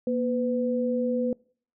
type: tone pair together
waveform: sine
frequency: 237.9 / 502 Hz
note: A#3 / B4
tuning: +35 / +28 cents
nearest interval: octave + minor second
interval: 1293 cents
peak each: -26 dBFS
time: 0.07-1.33 s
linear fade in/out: 2 ms
effects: noise-tail reverb RT60 0.5 s tail -25 dB re dry